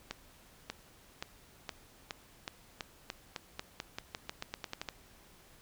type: accelerating click train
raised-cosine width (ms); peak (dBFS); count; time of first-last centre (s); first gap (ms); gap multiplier
0.2; -20; 20; 0.11-4.888; 590; 0.89
effects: pink hiss -60 dBFS RMS until 5.61 s